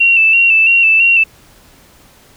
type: tone with vibrato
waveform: sine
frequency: 2693 Hz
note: E7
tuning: 36 cents sharp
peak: -6 dBFS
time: 0-1.24 s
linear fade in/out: 10 ms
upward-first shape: square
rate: 3 Hz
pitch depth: 33 cents each way
effects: pink hiss -45 dBFS RMS until 2.36 s